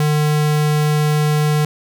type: tone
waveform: square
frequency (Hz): 150.6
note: D3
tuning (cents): +44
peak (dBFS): -14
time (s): 0-1.65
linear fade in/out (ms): 2
effects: none